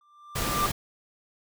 triangle tone with exponential growth, 1184 Hz, D6, 14 cents sharp, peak -20 dBFS, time 0.01-0.66 s, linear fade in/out 2 ms, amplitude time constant 140 ms
pink noise, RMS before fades -29 dBFS, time 0.35-0.72 s, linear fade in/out 10 ms
effects none

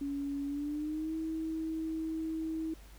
sine tone with pitch glide, 282 to 320.2 Hz, C#4 to D#4, +30 to +50 cents, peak -33 dBFS, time 0.01-2.74 s, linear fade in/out 5 ms, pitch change +220 cents, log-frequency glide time 0.46-1.14 s, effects added 50 Hz sine -51 dBFS peak until 2.98 s + pink hiss -59 dBFS RMS until 2.98 s

